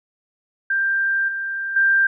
sine tone with level steps, 1583 Hz, G6, 17 cents sharp, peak -17 / -23 / -13 dBFS, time 0.7-2.07 s, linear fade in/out 5 ms, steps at 1.28 / 1.76 s, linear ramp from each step 5 ms, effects none

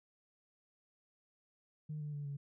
sine tone with pitch steps, 152.1 / 148.54 / 145.06 / 141.67 Hz, D#3 / D3 / D3 / C#3, -39 / +20 / -21 / +38 cents, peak -38 dBFS, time 1.89-2.37 s, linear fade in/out 10 ms, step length 120 ms, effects tanh soft clip ceiling -35 dBFS

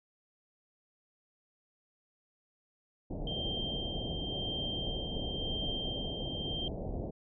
pink low-pass noise, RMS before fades -38 dBFS, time 3.1-7.11 s, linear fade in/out 10 ms, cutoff 730 Hz, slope 48 dB/octave
sine tone with tremolo, 3160 Hz, G7, 13 cents sharp, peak -35 dBFS, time 3.27-6.68 s, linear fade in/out 2 ms, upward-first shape sine, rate 0.94 Hz, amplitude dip 45%
effects none

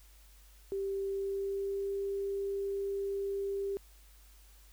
sine tone with pitch glide, 392 to 395.9 Hz, G4 to G4, 0 to +17 cents, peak -32 dBFS, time 0.72-3.77 s, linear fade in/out 0 ms, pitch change +17 cents, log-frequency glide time 1.09-1.93 s, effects added 50 Hz sine -56 dBFS peak until 4.72 s + white hiss -63 dBFS RMS until 4.72 s

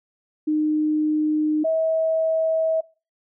sine tone pair in turn, 306 / 643.9 Hz, D#4 / E5, -29 / -41 cents, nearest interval octave + minor second, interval 1288 cents, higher second, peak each -18 dBFS, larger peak neither, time 0.47-1.64 / 1.64-2.81 s, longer neither, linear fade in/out 10 ms, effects noise-tail reverb RT60 0.3 s tail -20 dB re dry

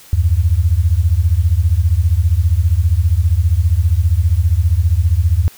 sine beating tone pair, 77.1 / 92.1 Hz, D#2 / F#2, -15 / -7 cents, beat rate 15 Hz, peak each -13 dBFS, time 0.13-5.48 s, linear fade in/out 0 ms, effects white hiss -42 dBFS RMS until 5.57 s

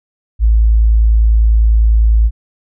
sine tone, 55 Hz, A1, in tune, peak -6 dBFS, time 0.39-2.31 s, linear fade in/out 50 ms, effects none

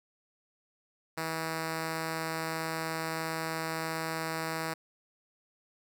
5% pulse tone, 161.5 Hz, E3, 35 cents flat, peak -21 dBFS, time 1.17-4.74 s, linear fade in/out 10 ms, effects none

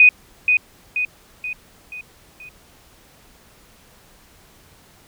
sine tone with echo, 2489 Hz, D#7, in tune, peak -6 dBFS, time 0-0.09 s, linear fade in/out 2 ms, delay 480 ms, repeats 5, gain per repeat -6 dB, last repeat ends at 2.49 s, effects pink hiss -51 dBFS RMS until 5.07 s

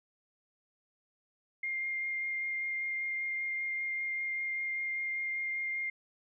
sine tone with vibrato, 2115 Hz, C7, 18 cents sharp, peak -32 dBFS, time 1.63-5.9 s, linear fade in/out 5 ms, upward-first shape sine, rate 5.1 Hz, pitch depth 8 cents each way, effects none

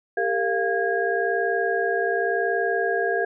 sine tone cluster, 397.4 / 458.3 / 695 / 1639 Hz, G4 / A#4 / F5 / G#6, +24 / -29 / -9 / -23 cents, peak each -26 dBFS, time 0.17-3.25 s, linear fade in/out 5 ms, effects none

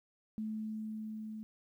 sine tone with level ramp, 217.1 Hz, A3, 23 cents flat, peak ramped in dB -35 to -41 dBFS, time 0.38-1.43 s, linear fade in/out 0 ms, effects 12-bit

